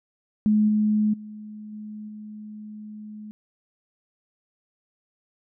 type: tone with level steps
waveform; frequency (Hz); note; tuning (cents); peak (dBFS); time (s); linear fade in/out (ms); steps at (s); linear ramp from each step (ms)
sine; 212.4; G#3; +39; -16 / -18 / -36 / -34 / -36; 0.46-3.31; 0; 0.68 / 1.13 / 1.72 / 2.08; 10
effects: none